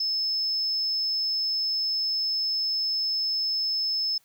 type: tone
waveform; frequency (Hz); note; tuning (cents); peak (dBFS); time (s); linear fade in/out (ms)
sine; 5230; E8; -15; -23; 0-4.18; 5
effects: tanh soft clip ceiling -19 dBFS + white hiss -64 dBFS RMS until 4.24 s